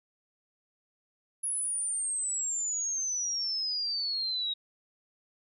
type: exponential sweep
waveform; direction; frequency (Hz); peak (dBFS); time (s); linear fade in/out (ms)
sine; down; 10548 to 3788; -29; 1.43-4.54; 10
effects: none